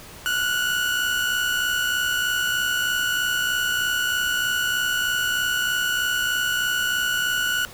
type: tone pair together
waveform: 30% pulse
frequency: 1411.8 / 1475 Hz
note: F6 / F#6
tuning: +18 / -6 cents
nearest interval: minor second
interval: 76 cents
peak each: -26 / -19 dBFS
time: 0.26-7.65 s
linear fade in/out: 0 ms
effects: pink hiss -42 dBFS RMS until 7.73 s